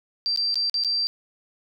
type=tone with dropouts; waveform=sine; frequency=4699 Hz; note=D8; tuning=in tune; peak=-21 dBFS; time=0.26-1.07 s; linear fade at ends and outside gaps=0 ms; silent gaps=0.361-0.374 / 0.543-0.556 / 0.697-0.742 / 0.837-0.847 s; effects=none

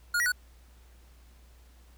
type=tone with pitch steps; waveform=square; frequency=1432 / 1915 / 1477 Hz; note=F6 / A#6 / F#6; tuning=+43 / +46 / -3 cents; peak=-25 dBFS; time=0.14-0.32 s; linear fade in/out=5 ms; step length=60 ms; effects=added 60 Hz sine -53 dBFS peak until 1.97 s + pink hiss -63 dBFS RMS until 1.97 s

